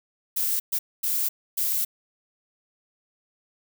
violet noise bursts at uneven times, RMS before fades -25 dBFS, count 4, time 0.36-0.6 / 0.72-0.79 / 1.03-1.29 / 1.57-1.85 s, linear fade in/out 10 ms, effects none

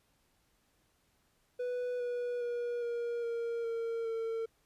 triangle tone with pitch steps, 493.9 / 486.8 / 479.8 / 473 / 466.2 / 459.5 / 452.9 Hz, B4 / B4 / A#4 / A#4 / A#4 / A#4 / A#4, 0 / -25 / +50 / +25 / 0 / -25 / -50 cents, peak -31 dBFS, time 1.59-4.46 s, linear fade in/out 10 ms, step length 410 ms, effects pink hiss -73 dBFS RMS until 4.65 s + resampled to 32000 Hz

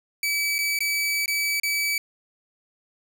sawtooth tone with dropouts, 2295 Hz, D7, 40 cents flat, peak -19 dBFS, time 0.23-1.98 s, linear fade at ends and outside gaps 2 ms, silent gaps 0.583-0.588 / 0.79-0.805 / 1.259-1.279 / 1.599-1.633 s, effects none

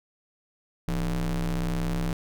square ring-modulated tone, 68.9 Hz, C#2, 10 cents flat, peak -23 dBFS, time 0.88-2.13 s, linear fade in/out 0 ms, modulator 99.6 Hz, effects none

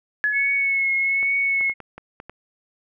sine tone with exponential decay, 1700 Hz, G#6, 40 cents sharp, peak -16 dBFS, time 0.24-0.89 s, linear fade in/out 0 ms, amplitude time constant 140 ms
sine tone with vibrato, 2195 Hz, C#7, 18 cents flat, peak -18 dBFS, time 0.32-1.74 s, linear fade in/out 50 ms, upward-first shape triangle, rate 1.2 Hz, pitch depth 28 cents each way
clicks, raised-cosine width 0.5 ms, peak -22 dBFS, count 7, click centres 1.229 / 1.61 / 1.697 / 1.803 / 1.98 / 2.201 / 2.296 s
effects none

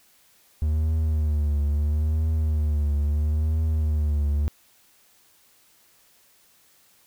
triangle tone with vibrato, 75.8 Hz, D#2, 45 cents flat, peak -18 dBFS, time 0.62-4.48 s, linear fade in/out 0 ms, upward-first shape triangle, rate 0.75 Hz, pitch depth 86 cents each way, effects white hiss -59 dBFS RMS until 7.06 s

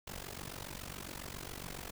pink noise with amplitude modulation, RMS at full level -41 dBFS, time 0.07-1.91 s, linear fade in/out 5 ms, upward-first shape sine, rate 47.2 Hz, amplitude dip 90%, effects none

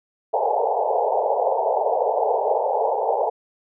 white band-pass noise, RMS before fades -21 dBFS, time 0.33-3.3 s, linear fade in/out 10 ms, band 420 to 900 Hz, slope 96 dB/octave, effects none

